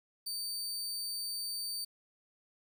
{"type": "tone", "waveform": "sawtooth", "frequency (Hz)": 4600, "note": "D8", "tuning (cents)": -37, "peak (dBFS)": -33, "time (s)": [0.26, 1.85], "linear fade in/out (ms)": 10, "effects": ["11-bit"]}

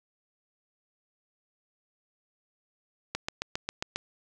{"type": "click train", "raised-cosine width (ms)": 0.2, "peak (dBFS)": -13, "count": 7, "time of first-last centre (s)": [3.15, 3.96], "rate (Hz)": 7.41, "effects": []}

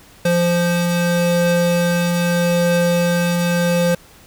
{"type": "tone pair together", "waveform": "square", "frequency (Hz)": [173.4, 521], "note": ["F3", "C5"], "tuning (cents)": [-12, -7], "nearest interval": "octave + perfect fifth", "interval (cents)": 1905, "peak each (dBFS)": [-17, -19], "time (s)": [0.25, 3.95], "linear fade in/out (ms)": 5, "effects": ["pink hiss -46 dBFS RMS until 4.26 s"]}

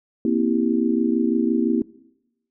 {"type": "chord", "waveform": "sine", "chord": "C dominant seventh", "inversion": "third", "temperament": "just", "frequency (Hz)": [235.5, 261.6, 327, 392.4], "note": ["Bb3", "C4", "E4", "G4"], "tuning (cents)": [18, 0, -14, 2], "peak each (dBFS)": [-21, -23, -22, -27], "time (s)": [0.25, 1.82], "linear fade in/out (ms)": 2, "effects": ["noise-tail reverb RT60 0.9 s tail -21 dB re dry"]}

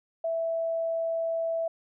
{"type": "tone", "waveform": "sine", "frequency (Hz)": 659.3, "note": "E5", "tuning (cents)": 0, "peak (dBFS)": -26, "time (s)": [0.24, 1.68], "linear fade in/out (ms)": 5, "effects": []}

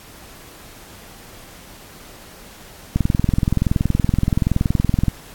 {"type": "click train", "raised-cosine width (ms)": 5, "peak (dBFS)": -4, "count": 46, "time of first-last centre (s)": [2.96, 5.083], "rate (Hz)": 21.2, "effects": ["pink hiss -42 dBFS RMS until 5.34 s", "AAC 64 kbps"]}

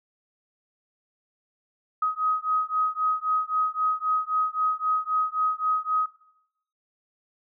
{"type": "beating tone pair", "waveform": "sine", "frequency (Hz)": [1259, 1262.8], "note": ["D#6", "D#6"], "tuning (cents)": [20, 25], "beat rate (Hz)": 3.8, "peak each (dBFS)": [-26, -26], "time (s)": [2.02, 6.06], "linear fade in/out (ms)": 5, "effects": ["noise-tail reverb RT60 0.8 s tail -17 dB re dry"]}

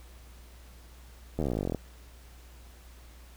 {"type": "slowing click train", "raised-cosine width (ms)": 2, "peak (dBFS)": -17, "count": 21, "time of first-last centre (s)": [1.39, 1.747], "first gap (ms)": 12, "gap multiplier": 1.04, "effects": ["added 60 Hz sine -49 dBFS peak until 3.36 s", "pink hiss -57 dBFS RMS until 3.36 s"]}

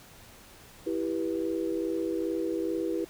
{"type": "chord", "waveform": "sine", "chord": "E minor", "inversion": "none", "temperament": "equal with one note detuned", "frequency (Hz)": [329.6, 392, 487.9], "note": ["E4", "G4", "B4"], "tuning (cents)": [0, 0, -21], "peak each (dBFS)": [-30, -33, -34], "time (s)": [0.86, 3.05], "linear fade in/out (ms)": 10, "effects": ["pink hiss -52 dBFS RMS until 3.09 s"]}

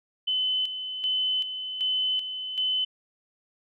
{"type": "tone with tremolo", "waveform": "sine", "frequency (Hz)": 3031, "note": "F#7", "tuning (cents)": 41, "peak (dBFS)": -23, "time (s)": [0.27, 2.85], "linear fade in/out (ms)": 10, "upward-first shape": "square", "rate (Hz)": 1.3, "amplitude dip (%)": 60, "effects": []}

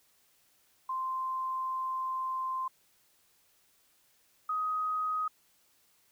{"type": "tone pair in turn", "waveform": "sine", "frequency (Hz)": [1043, 1255.9], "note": ["C6", "D#6"], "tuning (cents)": [-6, 16], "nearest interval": "minor third", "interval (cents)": 322, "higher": "second", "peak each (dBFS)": [-31, -29], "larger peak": "second", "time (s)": [[0.89, 2.68], [4.49, 5.28]], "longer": "first", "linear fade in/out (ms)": 5, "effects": ["white hiss -68 dBFS RMS until 6.11 s"]}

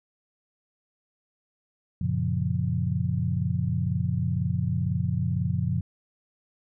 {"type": "chord", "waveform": "sine", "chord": "Gb major seventh", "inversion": "none", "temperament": "equal", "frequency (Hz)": [92.5, 116.54, 138.59, 174.61], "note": ["Gb2", "Bb2", "Db3", "F3"], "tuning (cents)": [0, 0, 0, 0], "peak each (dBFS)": -29, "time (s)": [2.01, 5.81], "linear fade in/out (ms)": 5, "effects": []}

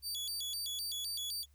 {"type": "tone with vibrato", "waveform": "sawtooth", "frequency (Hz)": 3960, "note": "B7", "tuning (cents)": 4, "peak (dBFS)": -34, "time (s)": [0.02, 1.46], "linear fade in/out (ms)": 50, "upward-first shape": "square", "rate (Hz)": 3.9, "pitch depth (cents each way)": 270, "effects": ["added 71 Hz sine -62 dBFS peak until 1.54 s", "white hiss -75 dBFS RMS until 1.54 s"]}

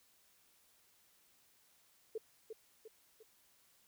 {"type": "tone with echo", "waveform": "sine", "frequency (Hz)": 440, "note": "A4", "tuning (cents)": 0, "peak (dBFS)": -37, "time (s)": [2.15, 2.18], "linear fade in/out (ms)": 5, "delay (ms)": 350, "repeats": 3, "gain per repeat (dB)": -6, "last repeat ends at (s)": 3.23, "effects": ["white hiss -70 dBFS RMS until 3.87 s"]}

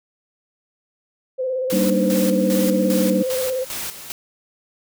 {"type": "tone with vibrato", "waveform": "sine", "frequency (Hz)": 515, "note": "C5", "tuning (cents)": -28, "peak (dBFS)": -20, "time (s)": [1.38, 3.65], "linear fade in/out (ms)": 20, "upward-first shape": "square", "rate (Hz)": 17, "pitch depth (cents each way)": 32}
{"type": "noise with tremolo", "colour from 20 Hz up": "white", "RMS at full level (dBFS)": -28, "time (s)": [1.7, 4.12], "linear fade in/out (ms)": 0, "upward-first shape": "square", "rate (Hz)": 2.5, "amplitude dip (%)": 65}
{"type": "chord", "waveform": "sine", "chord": "Eb major seventh", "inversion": "first", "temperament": "just", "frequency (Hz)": [194.45, 233.3, 291.7, 311.1], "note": ["G3", "Bb3", "D4", "Eb4"], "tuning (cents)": [-14, 2, -12, 0], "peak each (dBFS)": [-19, -24, -25, -24], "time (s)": [1.72, 3.23], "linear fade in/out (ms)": 10}
{"effects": []}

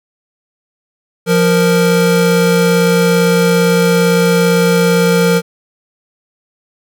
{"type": "tone pair together", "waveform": "square", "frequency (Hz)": [174.63, 466.2], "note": ["F3", "A#4"], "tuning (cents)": [0, 0], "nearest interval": "octave + perfect fourth", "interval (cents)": 1700, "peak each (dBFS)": -12, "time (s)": [1.26, 5.42], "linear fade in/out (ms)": 50, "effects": []}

